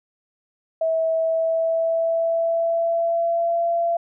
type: tone with pitch glide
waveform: sine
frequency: 649 to 680.1 Hz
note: E5 to F5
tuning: -27 to -46 cents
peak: -18 dBFS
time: 0.81-3.97 s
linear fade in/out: 5 ms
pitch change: +81 cents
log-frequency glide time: 1.13-3.66 s
effects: none